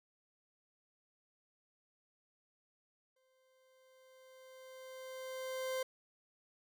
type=tone with exponential growth; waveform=40% pulse; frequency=520 Hz; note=C5; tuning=11 cents flat; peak=-34 dBFS; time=3.16-5.83 s; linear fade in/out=5 ms; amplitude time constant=580 ms; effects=none